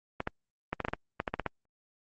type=clicks; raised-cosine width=0.5 ms; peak=-15 dBFS; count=12; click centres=0.204 / 0.274 / 0.73 / 0.803 / 0.849 / 0.884 / 0.935 / 1.201 / 1.278 / 1.34 / 1.397 / 1.463 s; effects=Opus 24 kbps